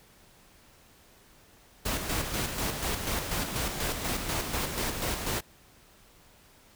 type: noise with tremolo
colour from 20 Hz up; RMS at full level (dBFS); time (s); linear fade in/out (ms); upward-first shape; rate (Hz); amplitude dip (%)
pink; -30; 1.85-5.41; 10; square; 4.1; 45
effects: pink hiss -58 dBFS RMS until 6.75 s